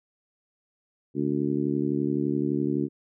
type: harmonic tone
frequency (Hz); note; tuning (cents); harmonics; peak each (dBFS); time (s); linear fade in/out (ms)
71.8; D2; -39; 2 / 3 / 4 / 5 / 6; -31 / -30 / -27 / -29 / -38; 1.14-2.89; 50
effects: none